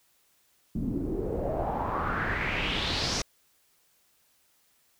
pink noise with low-pass filter sweep, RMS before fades -30 dBFS, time 0.75-3.22 s, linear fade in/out 5 ms, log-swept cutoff 220 to 6000 Hz, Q 4, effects white hiss -67 dBFS RMS until 4.99 s

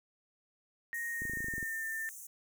sine tone with pitch glide, 1864.7 to 1793.9 Hz, A#6 to A6, 0 to +33 cents, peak -35 dBFS, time 0.93-2.09 s, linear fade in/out 0 ms, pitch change -67 cents, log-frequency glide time 1.09-1.86 s
pink high-pass noise, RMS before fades -48 dBFS, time 0.94-2.27 s, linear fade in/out 5 ms, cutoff 6100 Hz, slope 96 dB/octave
clicks, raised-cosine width 3 ms, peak -31 dBFS, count 11, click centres 1.22 / 1.253 / 1.297 / 1.335 / 1.372 / 1.405 / 1.444 / 1.484 / 1.538 / 1.581 / 1.628 s
effects none

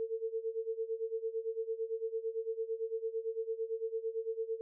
sine tone with tremolo, 450 Hz, A4, 39 cents sharp, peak -31 dBFS, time 0-4.61 s, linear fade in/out 0 ms, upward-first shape sine, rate 8.9 Hz, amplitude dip 85%, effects none

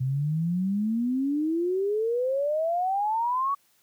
sine exponential sweep, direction up, 126.8 to 1140 Hz, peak -23 dBFS, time 0-3.55 s, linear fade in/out 10 ms, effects white hiss -65 dBFS RMS until 3.82 s + high-pass 80 Hz 12 dB/octave

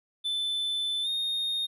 triangle tone with pitch glide, 3520 to 3693 Hz, A7 to A#7, 0 to -17 cents, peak -26 dBFS, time 0.24-1.67 s, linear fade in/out 20 ms, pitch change +83 cents, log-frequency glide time 1.03-1.08 s, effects none

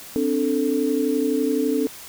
sine tone cluster, 261.9 / 293.8 / 442.6 Hz, C4 / D4 / A4, +2 / +1 / +10 cents, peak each -23 dBFS, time 0.16-1.87 s, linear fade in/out 0 ms, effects white hiss -40 dBFS RMS until 2.08 s

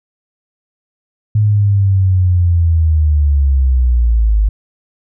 sine linear sweep, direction down, 107.1 to 50.4 Hz, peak -8 dBFS, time 1.35-4.49 s, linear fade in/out 5 ms, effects none

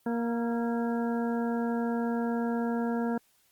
harmonic tone with a mistuned harmonic, 234.3 Hz, A#3, 9 cents sharp, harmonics 1 / 2 / 3 / 4 / 6 / 7, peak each -28 / -34 / -38 / -40 / -44 / -45 dBFS, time 0.06-3.18 s, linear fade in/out 5 ms, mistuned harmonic 6, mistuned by -36 cents, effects white hiss -67 dBFS RMS until 3.51 s + Opus 32 kbps

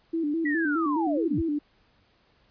sine tone with vibrato, 311.1 Hz, D#4, in tune, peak -24 dBFS, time 0.13-1.59 s, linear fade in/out 10 ms, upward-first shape square, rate 4.8 Hz, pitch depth 97 cents each way
sine linear sweep, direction down, 1975.5 to 43.02 Hz, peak -27 dBFS, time 0.45-1.42 s, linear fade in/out 10 ms
effects pink hiss -64 dBFS RMS until 2.5 s + resampled to 11025 Hz

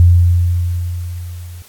sine tone with level ramp, 87.31 Hz, F2, in tune, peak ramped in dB -3 to -29 dBFS, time 0-1.62 s, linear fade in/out 0 ms, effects white hiss -44 dBFS RMS until 1.68 s + AAC 64 kbps

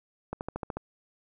accelerating click train, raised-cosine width 1 ms, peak -19 dBFS, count 7, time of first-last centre 0.33-0.77 s, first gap 79 ms, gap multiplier 0.97, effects none

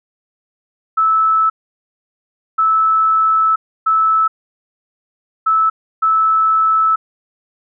sine tone bursts at uneven times, 1308 Hz, E6, 14 cents flat, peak -10 dBFS, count 5, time 0.97-1.5 / 2.58-3.56 / 3.86-4.28 / 5.46-5.7 / 6.02-6.96 s, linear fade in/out 10 ms, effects none

